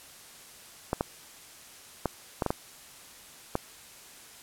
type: clicks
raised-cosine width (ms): 1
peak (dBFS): -12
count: 7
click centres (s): 0.931 / 1.009 / 2.057 / 2.422 / 2.463 / 2.505 / 3.554
effects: white hiss -50 dBFS RMS until 4.42 s + low-pass 12000 Hz 12 dB/octave